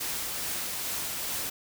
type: noise with tremolo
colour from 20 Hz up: white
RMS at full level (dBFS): -32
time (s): 0-1.5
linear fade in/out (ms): 10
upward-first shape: triangle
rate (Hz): 2.4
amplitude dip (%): 25
effects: none